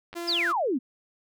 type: clicks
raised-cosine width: 0.3 ms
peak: -25 dBFS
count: 2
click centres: 0.13 / 0.14 s
type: tone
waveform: sawtooth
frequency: 342.5 Hz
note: F4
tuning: 34 cents flat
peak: -28 dBFS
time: 0.15-0.53 s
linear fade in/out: 20 ms
type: exponential sweep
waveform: sine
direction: down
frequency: 5440 to 228.7 Hz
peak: -23 dBFS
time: 0.27-0.79 s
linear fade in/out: 20 ms
effects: none